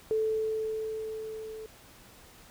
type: tone with level ramp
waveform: sine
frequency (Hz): 438.1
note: A4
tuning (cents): -7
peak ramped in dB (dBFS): -24 to -39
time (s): 0.11-1.66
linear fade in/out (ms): 0
effects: pink hiss -54 dBFS RMS until 2.5 s